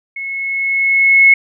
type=tone with level ramp; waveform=sine; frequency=2185 Hz; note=C#7; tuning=26 cents flat; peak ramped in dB=-22 to -3 dBFS; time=0.16-1.34 s; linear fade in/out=5 ms; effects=none